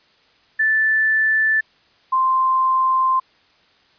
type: tone pair in turn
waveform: sine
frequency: 1757 / 1044.7 Hz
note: A6 / C6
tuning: -3 / -3 cents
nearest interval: major sixth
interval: 900 cents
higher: first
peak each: -14 dBFS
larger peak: neither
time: 0.59-1.61 / 2.12-3.2 s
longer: second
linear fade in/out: 10 ms
effects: white hiss -56 dBFS RMS until 3.98 s + resampled to 11025 Hz